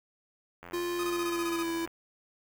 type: click train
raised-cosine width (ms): 0.5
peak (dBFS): -30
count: 109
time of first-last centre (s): 0.63-1.876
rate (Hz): 86.7
type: tone with pitch glide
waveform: square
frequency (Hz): 349.2 to 332.7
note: F4 to E4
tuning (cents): 0 to +16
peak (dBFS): -30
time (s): 0.73-1.86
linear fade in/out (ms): 10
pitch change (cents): -84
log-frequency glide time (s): 1.05-1.69
type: tone bursts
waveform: sawtooth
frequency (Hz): 1246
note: D#6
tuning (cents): +2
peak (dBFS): -32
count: 10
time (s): 0.99-1.629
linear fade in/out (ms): 5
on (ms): 45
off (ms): 21
effects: 8-bit